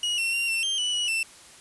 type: tone with pitch steps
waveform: 40% pulse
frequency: 2900 / 2716 / 2765 / 2698 / 3150 / 2964 / 2923 / 2674 Hz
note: F#7 / F7 / F7 / E7 / G7 / F#7 / F#7 / E7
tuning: -35 / -49 / -18 / +40 / +8 / +2 / -22 / +24 cents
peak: -23 dBFS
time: 0.03-1.23 s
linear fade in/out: 2 ms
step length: 150 ms
effects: white hiss -49 dBFS RMS until 1.6 s + resampled to 24000 Hz